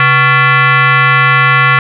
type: tone with frequency modulation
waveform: sine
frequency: 135 Hz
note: C#3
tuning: 45 cents flat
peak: -5 dBFS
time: 0-1.79 s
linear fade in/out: 2 ms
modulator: 625 Hz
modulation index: 3.6
effects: none